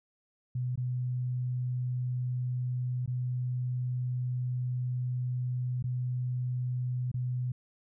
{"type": "tone with dropouts", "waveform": "sine", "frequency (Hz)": 125.1, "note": "B2", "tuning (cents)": 23, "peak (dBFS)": -29, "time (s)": [0.55, 7.52], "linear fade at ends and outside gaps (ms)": 5, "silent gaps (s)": [[0.758, 0.775], [3.061, 3.076], [5.826, 5.84], [7.116, 7.141]], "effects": []}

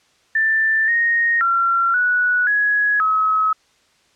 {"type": "tone with pitch steps", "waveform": "sine", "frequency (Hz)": [1774, 1862, 1367, 1472, 1674, 1282], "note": ["A6", "A#6", "F6", "F#6", "G#6", "E6"], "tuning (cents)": [14, -2, -37, -9, 13, -49], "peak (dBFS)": -14, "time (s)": [0.35, 3.53], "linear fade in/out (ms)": 5, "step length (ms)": 530, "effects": ["white hiss -58 dBFS RMS until 4.15 s", "low-pass 6000 Hz 12 dB/octave"]}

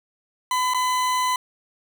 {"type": "tone with dropouts", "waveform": "40% pulse", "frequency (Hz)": 1008, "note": "B5", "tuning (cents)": 35, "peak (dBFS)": -19, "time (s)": [0.51, 1.36], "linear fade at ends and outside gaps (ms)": 2, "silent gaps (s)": [0.737, 0.745], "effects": []}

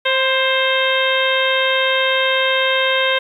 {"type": "harmonic tone with a mistuned harmonic", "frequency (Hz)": 528, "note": "C5", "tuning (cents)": 16, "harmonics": [1, 2, 3, 4, 5, 6, 7], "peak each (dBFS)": [-19, -23, -21, -22, -24, -22, -24], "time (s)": [0.05, 3.19], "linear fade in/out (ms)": 10, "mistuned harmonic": 2, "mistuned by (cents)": -27, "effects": ["8-bit"]}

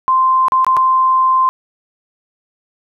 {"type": "tone with dropouts", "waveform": "sine", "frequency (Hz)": 1042, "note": "C6", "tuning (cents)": -7, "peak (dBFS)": -9, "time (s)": [0.08, 1.49], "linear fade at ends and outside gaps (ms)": 0, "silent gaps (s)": [[0.483, 0.521], [0.646, 0.666], [0.767, 0.771]], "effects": []}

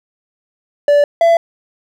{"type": "tone pair in turn", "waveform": "triangle", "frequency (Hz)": [580, 671.8], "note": ["D5", "E5"], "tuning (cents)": [-22, 33], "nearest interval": "minor third", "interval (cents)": 255, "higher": "second", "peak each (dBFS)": -5, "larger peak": "neither", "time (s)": [[0.88, 1.04], [1.21, 1.37]], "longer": "neither", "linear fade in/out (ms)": 2, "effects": []}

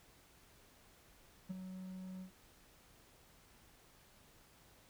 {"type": "tone with ADSR envelope", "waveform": "triangle", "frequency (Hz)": 186.2, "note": "F#3", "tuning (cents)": 11, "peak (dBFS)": -35, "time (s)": [1.49, 2.31], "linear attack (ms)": 18, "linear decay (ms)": 18, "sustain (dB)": -8, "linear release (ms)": 93, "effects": ["pink hiss -65 dBFS RMS until 4.89 s"]}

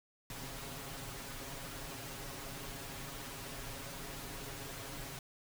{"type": "noise with comb filter", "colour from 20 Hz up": "pink", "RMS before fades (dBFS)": -45, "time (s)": [0.3, 5.19], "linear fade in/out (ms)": 2, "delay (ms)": 7.3, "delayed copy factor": 0.85, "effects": []}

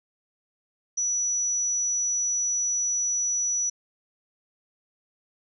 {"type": "tone", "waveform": "sine", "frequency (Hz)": 5900, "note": "F#8", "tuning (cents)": -6, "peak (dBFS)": -23, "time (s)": [0.97, 3.7], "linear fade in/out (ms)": 10, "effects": []}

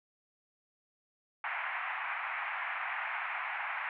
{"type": "band-pass noise", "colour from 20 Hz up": "white", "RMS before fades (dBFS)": -37, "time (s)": [1.44, 3.89], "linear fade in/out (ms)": 2, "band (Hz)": [740, 2400], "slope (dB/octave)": 48, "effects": []}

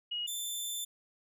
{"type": "tone pair in turn", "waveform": ["sine", "15% pulse"], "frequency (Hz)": [2893, 3542], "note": ["F#7", "A7"], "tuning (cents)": [-40, 11], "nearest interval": "major third", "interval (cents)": 351, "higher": "second", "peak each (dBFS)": [-33, -28], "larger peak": "second", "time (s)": [[0.11, 0.27], [0.27, 0.85]], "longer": "second", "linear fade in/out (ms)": 10, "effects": []}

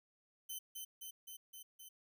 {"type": "tone with echo", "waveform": "5% pulse", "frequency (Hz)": 3062, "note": "G7", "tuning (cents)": -41, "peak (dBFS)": -34, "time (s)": [0.49, 0.59], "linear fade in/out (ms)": 10, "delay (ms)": 260, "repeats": 5, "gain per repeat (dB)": -2, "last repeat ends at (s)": 1.89, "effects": []}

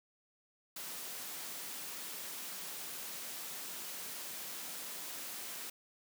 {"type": "high-pass noise", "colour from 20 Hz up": "white", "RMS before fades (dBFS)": -44, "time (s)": [0.76, 5.7], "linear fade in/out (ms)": 5, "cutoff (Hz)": 150, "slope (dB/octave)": 24, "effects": []}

